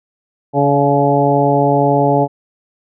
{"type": "harmonic tone with a mistuned harmonic", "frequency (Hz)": 141.9, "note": "C#3", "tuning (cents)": 41, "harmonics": [1, 2, 3, 4, 5, 6], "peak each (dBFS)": [-17, -17, -17, -17, -17, -17], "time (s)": [0.53, 2.28], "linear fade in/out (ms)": 50, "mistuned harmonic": 5, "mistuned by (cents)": -27, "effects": []}